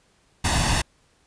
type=noise with comb filter; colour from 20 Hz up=pink; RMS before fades=-21 dBFS; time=0.44-0.82 s; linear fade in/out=10 ms; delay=1.1 ms; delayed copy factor=+0.65; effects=pink hiss -62 dBFS RMS until 1.26 s + resampled to 22050 Hz